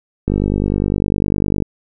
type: click train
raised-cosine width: 3 ms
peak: -4 dBFS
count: 68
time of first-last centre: 0.28-1.623 s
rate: 49.9 Hz
effects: none